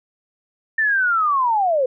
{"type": "linear sweep", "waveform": "sine", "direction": "down", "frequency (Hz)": [1804, 493.1], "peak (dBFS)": -15, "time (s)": [0.78, 1.86], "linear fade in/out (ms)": 5, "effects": []}